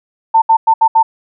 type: tone bursts at uneven times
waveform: sine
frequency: 897 Hz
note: A5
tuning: 33 cents sharp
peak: -5 dBFS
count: 5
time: 0.34-0.42 / 0.49-0.57 / 0.67-0.74 / 0.81-0.88 / 0.95-1.03 s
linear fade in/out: 10 ms
effects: none